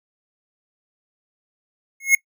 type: tone with exponential growth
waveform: square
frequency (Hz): 2167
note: C#7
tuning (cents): -40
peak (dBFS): -8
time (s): 2-2.15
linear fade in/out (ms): 5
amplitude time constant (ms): 32
effects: noise-tail reverb RT60 0.1 s tail -22 dB re dry